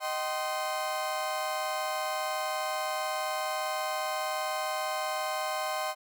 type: chord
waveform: 35% pulse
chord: C minor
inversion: first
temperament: equal with one note detuned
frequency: 622.3 / 767.9 / 1046.5 Hz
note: Eb5 / G5 / C6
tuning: 0 / -36 / 0 cents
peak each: -33 dBFS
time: 0-5.95 s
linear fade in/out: 50 ms
effects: none

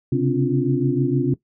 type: tone cluster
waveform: sine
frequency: 131.2 / 137.9 / 262.3 / 288 / 350.2 Hz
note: C3 / C#3 / C4 / D4 / F4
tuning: +5 / -9 / +4 / -34 / +5 cents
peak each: -23 dBFS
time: 0.12-1.34 s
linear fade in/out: 5 ms
effects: noise-tail reverb RT60 0.1 s tail -17 dB re dry

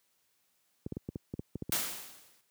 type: clicks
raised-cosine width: 3 ms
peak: -23 dBFS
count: 10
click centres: 0.864 / 0.923 / 0.969 / 1.089 / 1.158 / 1.339 / 1.394 / 1.556 / 1.623 / 1.695 s
type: noise with exponential decay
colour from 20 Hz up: white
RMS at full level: -29 dBFS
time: 1.72-2.41 s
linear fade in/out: 2 ms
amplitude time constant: 150 ms
effects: white hiss -74 dBFS RMS until 2.5 s + high-pass 80 Hz 12 dB/octave

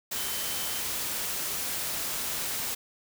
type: tone in noise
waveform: sine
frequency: 3073 Hz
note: G7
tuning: 35 cents flat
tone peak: -41 dBFS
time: 0.16-0.81 s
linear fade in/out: 10 ms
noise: white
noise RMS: -32 dBFS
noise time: 0.11-2.75 s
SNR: -12 dB
effects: none

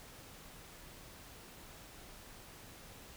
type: silence
effects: pink hiss -54 dBFS RMS until 3.16 s

